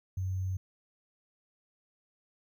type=tone with sample-and-hold; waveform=sine; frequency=93.5 Hz; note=F#2; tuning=19 cents sharp; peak=-30 dBFS; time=0.17-0.57 s; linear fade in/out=5 ms; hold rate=6300 Hz; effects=none